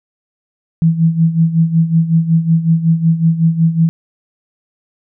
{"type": "tone with tremolo", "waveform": "sine", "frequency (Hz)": 164.1, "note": "E3", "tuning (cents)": -8, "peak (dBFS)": -6, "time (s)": [0.82, 3.89], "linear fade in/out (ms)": 0, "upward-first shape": "sine", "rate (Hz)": 5.4, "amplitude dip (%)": 75, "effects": []}